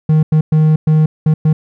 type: tone bursts at uneven times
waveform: triangle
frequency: 155.56 Hz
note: D#3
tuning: in tune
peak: -5 dBFS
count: 6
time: 0.09-0.23 / 0.32-0.41 / 0.52-0.76 / 0.87-1.06 / 1.26-1.34 / 1.45-1.53 s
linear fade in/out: 5 ms
effects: none